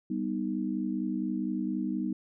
sine chord, G augmented, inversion none, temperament equal, 196 / 246.9 / 311.1 Hz, G3 / B3 / D#4, 0 / 0 / 0 cents, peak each -33 dBFS, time 0.1-2.13 s, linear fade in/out 5 ms, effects none

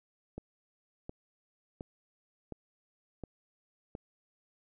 click train, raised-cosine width 2 ms, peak -27 dBFS, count 6, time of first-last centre 0.38-3.951 s, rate 1.4 Hz, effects none

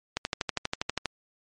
click train, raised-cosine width 0.2 ms, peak -10 dBFS, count 12, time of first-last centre 0.17-1.057 s, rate 12.4 Hz, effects MP3 48 kbps

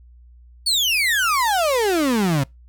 35% pulse exponential sweep, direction down, 4567 to 130.2 Hz, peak -15 dBFS, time 0.66-2.44 s, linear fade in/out 10 ms, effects noise-tail reverb RT60 0.2 s tail -25 dB re dry + added 60 Hz sine -44 dBFS peak until 2.68 s

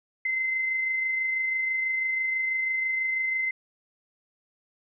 sine tone with amplitude modulation, 2065 Hz, C7, 23 cents flat, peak -23 dBFS, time 0.25-3.51 s, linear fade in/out 5 ms, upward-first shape sine, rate 26.1 Hz, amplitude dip 30%, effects none

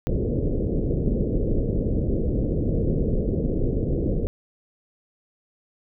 pink low-pass noise, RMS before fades -23 dBFS, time 0.07-4.27 s, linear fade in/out 0 ms, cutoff 520 Hz, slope 48 dB/octave, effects none

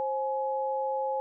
sine tone pair together, 530.4 / 843 Hz, C5 / G#5, +23 / +26 cents, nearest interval minor sixth, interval 803 cents, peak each -30 / -30 dBFS, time 0-1.2 s, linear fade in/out 0 ms, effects none

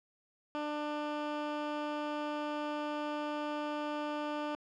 15% pulse tone, 297.7 Hz, D4, 24 cents sharp, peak -28 dBFS, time 0.55-4.55 s, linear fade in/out 0 ms, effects low-pass 3000 Hz 12 dB/octave

